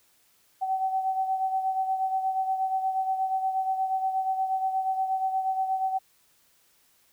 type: beating tone pair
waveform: sine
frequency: 761 / 769.4 Hz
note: F#5 / G5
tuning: +48 / -33 cents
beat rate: 8.4 Hz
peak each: -25 / -33 dBFS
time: 0.61-5.99 s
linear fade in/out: 20 ms
effects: white hiss -64 dBFS RMS until 7.12 s